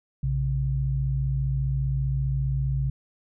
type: tone pair together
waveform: sine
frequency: 60.2 / 135.23 Hz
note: B1 / C#3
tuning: -44 / -43 cents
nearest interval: octave + major second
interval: 1401 cents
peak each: -27 / -24 dBFS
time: 0.23-2.9 s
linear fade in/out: 5 ms
effects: none